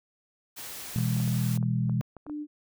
white noise, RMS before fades -40 dBFS, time 0.56-1.58 s, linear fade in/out 20 ms
sine chord, E major, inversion second, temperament equal with one note detuned, 123.47 / 164.81 / 204.6 Hz, B2 / E3 / G#3, 0 / 0 / -26 cents, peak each -26 / -30 / -31 dBFS, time 0.96-2.01 s, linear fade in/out 0 ms
clicks, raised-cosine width 1 ms, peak -30 dBFS, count 11, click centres 0.986 / 1.166 / 1.201 / 1.277 / 1.575 / 1.628 / 1.896 / 2.012 / 2.167 / 2.266 / 2.297 s
sine tone, 298.2 Hz, D4, 27 cents sharp, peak -32 dBFS, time 2.26-2.47 s, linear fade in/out 50 ms
effects none

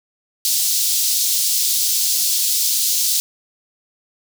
pink high-pass noise, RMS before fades -18 dBFS, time 0.45-3.2 s, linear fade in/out 0 ms, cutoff 4200 Hz, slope 24 dB/octave, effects none

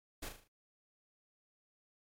pink noise with echo, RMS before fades -43 dBFS, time 0.22-0.29 s, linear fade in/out 10 ms, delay 38 ms, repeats 5, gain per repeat -6 dB, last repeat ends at 0.48 s, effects MP3 64 kbps

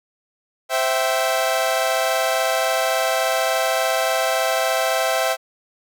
sawtooth chord, C major, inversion none, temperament equal with one note detuned, 523.3 / 659.3 / 773.2 Hz, C5 / E5 / G5, 0 / 0 / -24 cents, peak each -20 / -17 / -20 dBFS, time 0.69-5.37 s, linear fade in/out 50 ms, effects none

